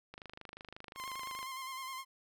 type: click train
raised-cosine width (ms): 0.3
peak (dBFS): -31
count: 34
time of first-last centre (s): 0.14-1.429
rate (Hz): 25.6
type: tone with vibrato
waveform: sawtooth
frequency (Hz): 1053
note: C6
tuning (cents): +11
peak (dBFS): -37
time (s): 0.95-2.05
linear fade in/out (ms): 50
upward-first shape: square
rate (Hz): 9.7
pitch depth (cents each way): 30
effects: none